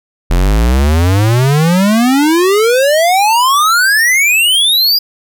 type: exponential sweep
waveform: square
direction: up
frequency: 41.2 to 4926 Hz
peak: -8 dBFS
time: 0.3-4.99 s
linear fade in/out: 10 ms
effects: none